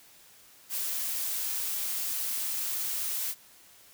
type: noise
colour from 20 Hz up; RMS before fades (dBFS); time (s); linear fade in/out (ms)
blue; -32; 0.69-3.35; 50
effects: white hiss -56 dBFS RMS until 3.93 s